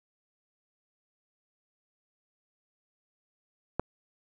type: click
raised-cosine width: 1 ms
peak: -13 dBFS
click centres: 3.796 s
effects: none